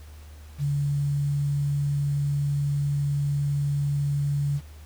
sine tone with quantisation, 143 Hz, D3, 46 cents flat, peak -22 dBFS, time 0.58-4.61 s, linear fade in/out 50 ms, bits 8, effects added 75 Hz sine -42 dBFS peak until 4.85 s + pink hiss -54 dBFS RMS until 4.85 s

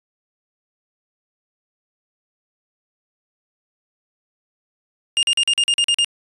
45% pulse tone bursts, 2824 Hz, F7, 19 cents sharp, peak -14 dBFS, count 9, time 5.17-6.045 s, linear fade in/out 0 ms, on 59 ms, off 43 ms, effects resampled to 22050 Hz

